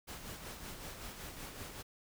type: noise with tremolo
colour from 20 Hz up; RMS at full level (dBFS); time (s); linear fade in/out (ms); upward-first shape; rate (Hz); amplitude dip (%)
pink; -45; 0.07-1.83; 20; sine; 5.3; 45
effects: none